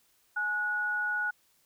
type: tone pair together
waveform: sine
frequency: 840 / 1460.8 Hz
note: G#5 / F#6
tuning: +19 / -23 cents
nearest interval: minor seventh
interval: 958 cents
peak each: -38 / -28 dBFS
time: 0.36-1.31 s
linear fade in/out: 10 ms
effects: white hiss -68 dBFS RMS until 1.65 s